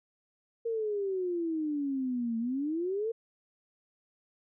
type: exponential two-way sweep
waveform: sine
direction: down then up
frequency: 466.1 to 224.7 to 466.1 Hz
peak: -29 dBFS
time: 0.65-3.12 s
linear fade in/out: 10 ms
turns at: 2.38 s
effects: none